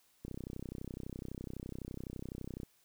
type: click train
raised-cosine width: 3 ms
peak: -29 dBFS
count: 77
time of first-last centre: 0.25-2.632 s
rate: 31.9 Hz
effects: white hiss -70 dBFS RMS until 2.84 s